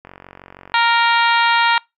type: click train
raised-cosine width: 0.5 ms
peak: -22 dBFS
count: 33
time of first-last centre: 0.05-0.741 s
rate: 46.3 Hz
type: harmonic tone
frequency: 466.2 Hz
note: A#4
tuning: in tune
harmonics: 2 / 3 / 4 / 5 / 6 / 7 / 8 / 9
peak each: -15 / -19 / -21 / -23 / -25 / -26 / -27 / -28 dBFS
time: 0.74-1.78 s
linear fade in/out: 2 ms
effects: noise-tail reverb RT60 0.2 s tail -25 dB re dry